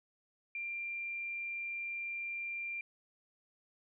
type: tone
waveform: sine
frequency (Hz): 2378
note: D7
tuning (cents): +21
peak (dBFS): -37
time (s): 0.55-2.81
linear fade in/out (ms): 2
effects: none